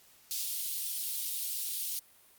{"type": "high-pass noise", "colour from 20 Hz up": "white", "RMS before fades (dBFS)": -35, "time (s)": [0.31, 1.99], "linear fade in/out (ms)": 0, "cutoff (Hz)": 3300, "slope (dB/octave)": 24, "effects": ["white hiss -61 dBFS RMS until 2.38 s", "Opus 48 kbps"]}